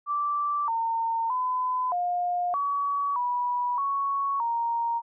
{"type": "tone with pitch steps", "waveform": "sine", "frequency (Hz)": [1168, 912, 1010, 710, 1133, 977, 1111, 932], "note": ["D6", "A#5", "B5", "F5", "C#6", "B5", "C#6", "A#5"], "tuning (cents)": [-10, -38, 39, 28, 37, -19, 4, -1], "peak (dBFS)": -24, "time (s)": [0.06, 5.02], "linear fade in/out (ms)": 50, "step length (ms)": 620, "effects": []}